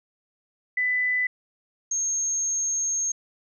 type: tone pair in turn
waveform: sine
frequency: 1997 / 6462 Hz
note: B6 / G#8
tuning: +19 / -48 cents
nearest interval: octave + minor sixth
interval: 2033 cents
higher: second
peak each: -21 / -23 dBFS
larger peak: first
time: 0.77-1.27 / 1.91-3.12 s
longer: second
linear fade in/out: 5 ms
effects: none